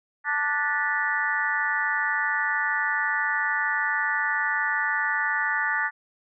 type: harmonic tone with a mistuned harmonic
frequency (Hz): 293.7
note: D4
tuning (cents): 0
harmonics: 3 / 4 / 5 / 6 / 7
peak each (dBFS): -31 / -32 / -28 / -26 / -31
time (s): 0.24-5.91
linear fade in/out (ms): 50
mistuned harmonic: 7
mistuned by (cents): -92
effects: none